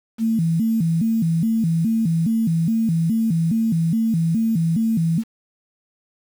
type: tone with vibrato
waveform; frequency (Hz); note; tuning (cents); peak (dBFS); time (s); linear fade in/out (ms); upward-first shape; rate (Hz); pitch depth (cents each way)
sine; 192.5; G3; -31; -16; 0.18-5.24; 50; square; 2.4; 270
effects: 7-bit